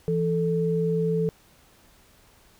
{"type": "tone pair together", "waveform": "sine", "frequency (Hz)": [166.54, 440], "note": ["E3", "A4"], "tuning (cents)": [18, 0], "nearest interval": "octave + perfect fourth", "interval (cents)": 1682, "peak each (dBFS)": -24, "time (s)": [0.08, 1.29], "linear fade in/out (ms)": 0, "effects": ["pink hiss -57 dBFS RMS until 2.59 s"]}